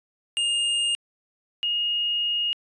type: tone pair in turn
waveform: square / sine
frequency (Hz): 2830 / 2860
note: F7 / F7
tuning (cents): +22 / +41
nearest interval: unison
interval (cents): 19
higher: second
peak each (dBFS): -22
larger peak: neither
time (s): 0.37-0.95 / 1.63-2.53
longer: second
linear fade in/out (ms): 0
effects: resampled to 22050 Hz